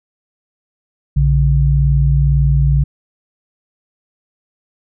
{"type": "tone pair together", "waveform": "sine", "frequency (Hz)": [59.55, 141.5], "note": ["A#1", "C#3"], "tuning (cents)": [38, 36], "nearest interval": "octave + minor third", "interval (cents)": 1498, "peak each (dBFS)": -12, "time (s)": [1.16, 2.84], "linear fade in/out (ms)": 10, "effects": []}